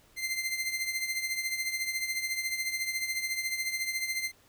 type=tone with tremolo; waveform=sawtooth; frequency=2083 Hz; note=C7; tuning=8 cents flat; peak=-24 dBFS; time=0.16-4.32 s; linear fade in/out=50 ms; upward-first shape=triangle; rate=14 Hz; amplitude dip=70%; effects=pink hiss -62 dBFS RMS until 4.48 s